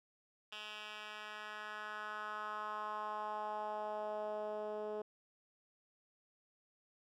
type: tone with band-pass filter sweep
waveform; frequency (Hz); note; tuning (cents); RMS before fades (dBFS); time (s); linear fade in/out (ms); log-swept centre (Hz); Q
10% pulse; 212; G#3; +36; -43; 0.52-5.02; 5; 2800 to 470; 2.7
effects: none